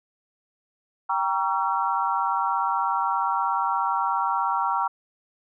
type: chord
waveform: sine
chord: G diminished seventh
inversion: none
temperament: just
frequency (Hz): 784 / 940.8 / 1128.9 / 1354.7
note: G5 / Bb5 / Db6 / Fb6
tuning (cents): 0 / +16 / +31 / +47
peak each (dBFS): -28 / -25 / -28 / -28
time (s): 1.09-4.88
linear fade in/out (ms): 10
effects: none